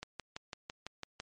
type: click train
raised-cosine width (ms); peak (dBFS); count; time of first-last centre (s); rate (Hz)
0.2; -23; 8; 0.03-1.201; 5.98
effects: MP3 48 kbps